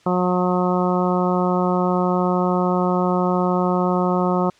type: harmonic tone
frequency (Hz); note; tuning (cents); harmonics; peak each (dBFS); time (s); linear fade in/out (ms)
180.7; F#3; -41; 1 / 2 / 3 / 4 / 5 / 6 / 7; -20 / -23 / -25 / -26 / -27 / -28 / -28; 0.06-4.5; 5
effects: white hiss -54 dBFS RMS until 4.59 s + low-pass 5000 Hz 12 dB/octave